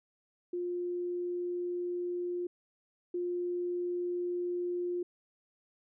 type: tone pair in turn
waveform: sine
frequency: 353.4 / 353.4 Hz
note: F4 / F4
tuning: +21 / +21 cents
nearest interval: unison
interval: 0 cents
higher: neither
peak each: -32 / -31 dBFS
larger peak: second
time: 0.53-2.47 / 3.14-5.03 s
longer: first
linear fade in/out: 5 ms
effects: none